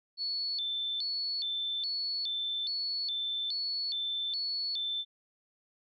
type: tone with vibrato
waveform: sine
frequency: 3951 Hz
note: B7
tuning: in tune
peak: -31 dBFS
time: 0.17-5.05 s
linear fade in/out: 50 ms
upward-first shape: square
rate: 1.2 Hz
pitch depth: 190 cents each way
effects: none